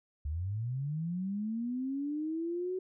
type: linear sweep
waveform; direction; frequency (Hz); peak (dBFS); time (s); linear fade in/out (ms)
sine; up; 69.3 to 375.9; -32; 0.25-2.79; 5
effects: none